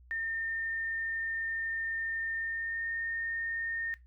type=tone with pitch glide; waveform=sine; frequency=1814 to 1830.8 Hz; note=A#6 to A#6; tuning=-48 to -32 cents; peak=-32 dBFS; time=0.11-3.94 s; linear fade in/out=0 ms; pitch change=+16 cents; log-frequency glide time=2.37-2.87 s; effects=noise-tail reverb RT60 0.2 s tail -18 dB re dry + added 61 Hz sine -54 dBFS peak until 4.06 s